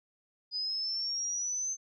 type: exponential sweep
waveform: sine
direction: up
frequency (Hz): 4945 to 6272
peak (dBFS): -31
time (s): 0.51-1.77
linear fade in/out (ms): 50
effects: none